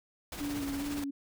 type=noise with tremolo; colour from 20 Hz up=pink; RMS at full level=-39 dBFS; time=0.32-1.04 s; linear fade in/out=2 ms; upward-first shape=triangle; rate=17 Hz; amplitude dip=50%
type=tone with vibrato; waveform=sine; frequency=283.7 Hz; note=C#4; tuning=40 cents sharp; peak=-33 dBFS; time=0.4-1.11 s; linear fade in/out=10 ms; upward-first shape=square; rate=2.4 Hz; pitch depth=28 cents each way
effects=none